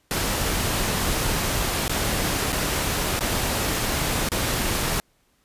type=noise with dropouts; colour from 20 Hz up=pink; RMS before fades=-24 dBFS; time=0.11-5 s; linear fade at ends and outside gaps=0 ms; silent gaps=1.88-1.895 / 2.522-2.528 / 3.192-3.208 / 4.288-4.318 s; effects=pink hiss -65 dBFS RMS until 5.44 s + resampled to 32000 Hz